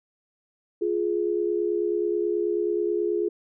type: tone pair together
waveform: sine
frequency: 349.2 / 418.5 Hz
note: F4 / G#4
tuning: 0 / +13 cents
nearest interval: minor third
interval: 313 cents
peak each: -25 dBFS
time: 0.81-3.29 s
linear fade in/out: 10 ms
effects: none